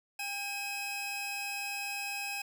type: tone pair together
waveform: sawtooth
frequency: 803.8 / 2552 Hz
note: G5 / D#7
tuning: +43 / +43 cents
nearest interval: octave + minor sixth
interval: 2000 cents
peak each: -37 / -33 dBFS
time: 0.19-2.42 s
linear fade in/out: 5 ms
effects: none